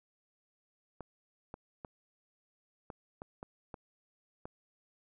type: clicks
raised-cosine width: 1 ms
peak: -29 dBFS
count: 8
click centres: 1.007 / 1.541 / 1.848 / 2.902 / 3.219 / 3.429 / 3.742 / 4.455 s
effects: none